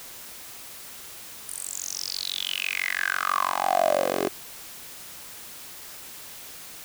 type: tone with high-pass filter sweep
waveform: 10% pulse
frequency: 46.06 Hz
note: F#1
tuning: 7 cents flat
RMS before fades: -27 dBFS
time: 1.47-4.29 s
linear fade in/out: 20 ms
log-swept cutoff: 10000 to 390 Hz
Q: 8.4
effects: white hiss -42 dBFS RMS until 6.84 s